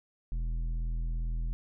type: tone with tanh clipping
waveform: sine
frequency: 41.2 Hz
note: E1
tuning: in tune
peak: -31 dBFS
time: 0.32-1.53 s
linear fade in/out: 0 ms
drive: 9 dB
effects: none